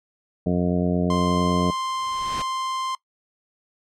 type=harmonic tone; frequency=88.8 Hz; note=F2; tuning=29 cents sharp; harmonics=1 / 2 / 3 / 4 / 5 / 6 / 7 / 8; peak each=-29 / -21 / -26 / -30 / -28 / -37 / -30 / -38 dBFS; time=0.46-1.71 s; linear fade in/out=5 ms
type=tone; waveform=45% pulse; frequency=1046.5 Hz; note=C6; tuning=in tune; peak=-25 dBFS; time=1.1-2.95 s; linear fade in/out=2 ms
type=noise with exponential growth; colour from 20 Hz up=pink; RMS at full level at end=-30 dBFS; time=1.77-2.42 s; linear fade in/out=5 ms; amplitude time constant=140 ms
effects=noise-tail reverb RT60 0.1 s tail -20 dB re dry + low-pass 7000 Hz 12 dB/octave